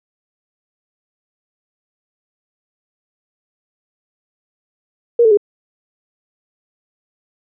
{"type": "tone with pitch steps", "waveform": "sine", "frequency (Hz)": [472.4, 440.8, 411.2], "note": ["A#4", "A4", "G#4"], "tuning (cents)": [23, 3, -17], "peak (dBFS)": -7, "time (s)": [5.19, 5.373], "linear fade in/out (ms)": 5, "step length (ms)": 61, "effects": []}